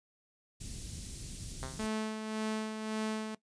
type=band-stop noise; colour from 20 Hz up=pink; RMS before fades=-43 dBFS; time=0.6-1.87 s; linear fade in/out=10 ms; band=210 to 5100 Hz; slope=12 dB/octave
type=tone with exponential decay; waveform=5% pulse; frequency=131.6 Hz; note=C3; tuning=10 cents sharp; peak=-27 dBFS; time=1.63-1.94 s; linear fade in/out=0 ms; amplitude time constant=66 ms
type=tone with tremolo; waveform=sawtooth; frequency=217.6 Hz; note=A3; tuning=19 cents flat; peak=-28 dBFS; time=1.79-3.35 s; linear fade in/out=5 ms; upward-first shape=sine; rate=1.8 Hz; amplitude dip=50%
effects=noise-tail reverb RT60 0.1 s tail -18 dB re dry + resampled to 22050 Hz